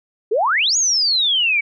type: exponential two-way sweep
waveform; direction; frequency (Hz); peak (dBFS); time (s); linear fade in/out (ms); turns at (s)
sine; up then down; 392 to 6850 to 2241; -14; 0.31-1.61; 10; 0.77
effects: none